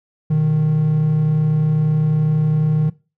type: tone pair together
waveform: triangle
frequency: 122.86 / 154.8 Hz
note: B2 / D#3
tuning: -9 / -9 cents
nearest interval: major third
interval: 400 cents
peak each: -21 / -11 dBFS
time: 0.3-2.9 s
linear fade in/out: 10 ms
effects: noise-tail reverb RT60 0.3 s tail -21 dB re dry + tanh soft clip ceiling -6 dBFS